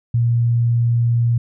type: tone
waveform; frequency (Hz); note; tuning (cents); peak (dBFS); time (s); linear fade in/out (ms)
sine; 118.1; A#2; +23; -13; 0.14-1.38; 5
effects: none